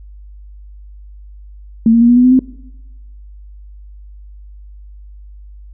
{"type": "tone with pitch steps", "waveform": "sine", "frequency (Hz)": [226.3, 231.5, 236.7, 242.1, 247.6, 253.3, 259.1], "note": ["A3", "A#3", "A#3", "B3", "B3", "B3", "C4"], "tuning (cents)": [49, -12, 27, -34, 5, 44, -17], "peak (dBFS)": -5, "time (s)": [1.86, 2.392], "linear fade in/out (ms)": 2, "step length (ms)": 76, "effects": ["noise-tail reverb RT60 1.0 s tail -21 dB re dry", "added 50 Hz sine -33 dBFS peak until 5.73 s"]}